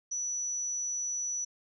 sine tone, 5920 Hz, F#8, in tune, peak -31 dBFS, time 0.11-1.45 s, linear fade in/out 10 ms, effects none

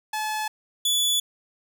sawtooth tone pair in turn, 860 / 3440 Hz, A5 / A7, -40 / -40 cents, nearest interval 2 octaves, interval 2400 cents, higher second, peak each -22 / -17 dBFS, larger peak second, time 0.13-0.48 / 0.85-1.2 s, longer neither, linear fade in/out 5 ms, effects none

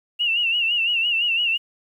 sine tone with vibrato, 2789 Hz, F7, 3 cents flat, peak -18 dBFS, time 0.19-1.58 s, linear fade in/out 20 ms, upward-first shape sine, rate 5.9 Hz, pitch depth 86 cents each way, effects 9-bit

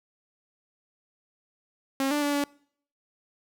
sawtooth tone with pitch steps, 270.6 / 293.9 / 288.6 / 286.1 Hz, C#4 / D4 / D4 / D4, -42 / +1 / -30 / -45 cents, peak -20 dBFS, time 2-2.44 s, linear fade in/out 2 ms, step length 110 ms, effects noise-tail reverb RT60 0.6 s tail -25 dB re dry

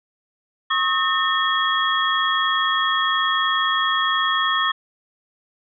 sine tone cluster, 1091 / 1272 / 1815 / 3311 Hz, C#6 / D#6 / A#6 / G#7, -28 / +38 / -47 / -6 cents, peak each -23 dBFS, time 0.7-4.72 s, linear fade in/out 10 ms, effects none

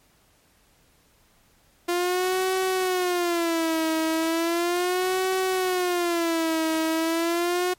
sawtooth tone with vibrato, 346.9 Hz, F4, 12 cents flat, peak -18 dBFS, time 1.88-7.74 s, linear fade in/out 10 ms, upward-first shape sine, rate 0.36 Hz, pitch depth 140 cents each way, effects pink hiss -61 dBFS RMS until 7.78 s + MP3 64 kbps

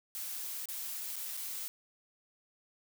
blue noise with dropouts, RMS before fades -40 dBFS, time 0.15-1.68 s, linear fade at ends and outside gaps 0 ms, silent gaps 0.656-0.687 / 1.158-1.164 / 1.368-1.373 s, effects none

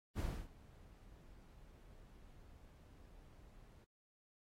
brown noise with ADSR envelope, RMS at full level -38 dBFS, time 0.15-3.85 s, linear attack 36 ms, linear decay 290 ms, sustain -22 dB, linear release 14 ms, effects AAC 48 kbps

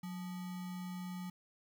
sine tone with sample-and-hold, 181.6 Hz, F#3, 32 cents flat, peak -40 dBFS, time 0.03-1.3 s, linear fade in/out 5 ms, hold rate 1050 Hz, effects none

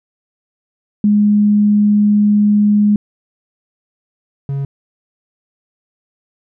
sine / triangle tone pair in turn, 207.7 / 138.62 Hz, G#3 / C#3, 0 / 0 cents, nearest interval perfect fifth, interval 700 cents, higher first, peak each -8 / -15 dBFS, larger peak first, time 1.04-2.96 / 4.49-4.65 s, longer first, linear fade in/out 2 ms, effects none

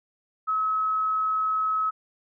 sine tone, 1285 Hz, E6, 45 cents flat, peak -22 dBFS, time 0.47-1.91 s, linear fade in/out 20 ms, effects none

